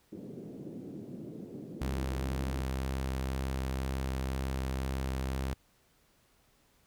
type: band-pass noise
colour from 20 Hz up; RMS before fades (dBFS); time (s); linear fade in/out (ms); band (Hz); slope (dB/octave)
pink; -44; 0.12-2.63; 10; 150 to 400; 24
type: tone with vibrato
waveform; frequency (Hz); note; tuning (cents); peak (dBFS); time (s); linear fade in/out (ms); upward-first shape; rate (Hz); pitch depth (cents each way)
sawtooth; 66; C2; +16; -28; 1.81-5.54; 5; sine; 2; 10
effects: pink hiss -68 dBFS RMS until 6.86 s